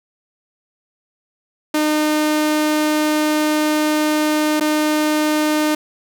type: tone with dropouts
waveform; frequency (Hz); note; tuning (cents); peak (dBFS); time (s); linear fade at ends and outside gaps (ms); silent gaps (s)
sawtooth; 304.7; D#4; -36; -11; 1.74-5.75; 5; 4.599-4.608
effects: none